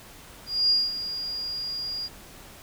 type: tone with ADSR envelope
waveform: sine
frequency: 4835 Hz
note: D8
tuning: 50 cents sharp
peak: -17 dBFS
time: 0.46-2.09 s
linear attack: 240 ms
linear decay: 210 ms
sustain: -12 dB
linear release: 37 ms
effects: pink hiss -47 dBFS RMS until 2.62 s